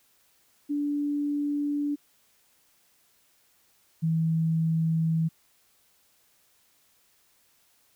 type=tone pair in turn; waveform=sine; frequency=290.2 / 162.07 Hz; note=D4 / E3; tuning=-21 / -29 cents; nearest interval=minor seventh; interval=1008 cents; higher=first; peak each=-25 / -22 dBFS; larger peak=second; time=0.69-1.96 / 4.02-5.29 s; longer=neither; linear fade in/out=20 ms; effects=white hiss -65 dBFS RMS until 7.95 s